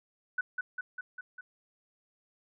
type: tone with echo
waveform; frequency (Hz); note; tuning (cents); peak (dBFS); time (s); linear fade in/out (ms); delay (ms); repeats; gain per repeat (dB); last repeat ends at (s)
sine; 1491; F#6; +13; -27; 0.38-0.41; 5; 200; 5; -3; 1.41
effects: none